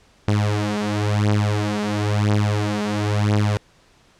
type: beating tone pair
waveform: sawtooth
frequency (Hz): 103.83 / 104.81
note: G#2 / G#2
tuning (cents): 0 / +16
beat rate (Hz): 0.98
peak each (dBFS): -17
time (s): 0.28-3.57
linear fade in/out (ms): 0
effects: pink hiss -55 dBFS RMS until 4.19 s + low-pass 7000 Hz 12 dB/octave